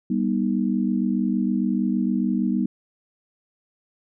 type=chord; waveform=sine; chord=G augmented; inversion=none; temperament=equal with one note detuned; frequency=196 / 242.6 / 311.1 Hz; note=G3 / B3 / D#4; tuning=0 / -31 / 0 cents; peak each=-23 / -23 / -27 dBFS; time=0.1-2.66 s; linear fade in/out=5 ms; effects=none